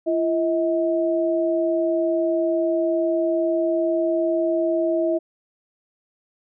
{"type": "tone pair together", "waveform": "sine", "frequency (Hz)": [338.7, 639], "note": ["E4", "D#5"], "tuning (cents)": [47, 46], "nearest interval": "major seventh", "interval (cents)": 1099, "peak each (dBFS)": -21, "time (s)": [0.06, 5.19], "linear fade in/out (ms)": 20, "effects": []}